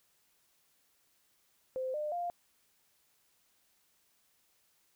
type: tone with pitch steps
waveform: sine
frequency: 518 / 601.9 / 699.5 Hz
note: C5 / D5 / F5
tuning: -17 / +42 / +3 cents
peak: -33 dBFS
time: 1.76-2.3 s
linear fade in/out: 0 ms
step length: 180 ms
effects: white hiss -72 dBFS RMS until 4.95 s